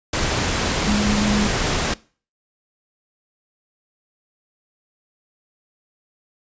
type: tone in noise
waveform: sine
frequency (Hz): 207.7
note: G#3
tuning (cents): 0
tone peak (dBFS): -18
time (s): 0.87-1.47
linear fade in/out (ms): 5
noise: pink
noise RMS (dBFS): -21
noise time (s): 0.13-1.94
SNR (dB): 0
effects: noise-tail reverb RT60 0.4 s tail -22 dB re dry + resampled to 16000 Hz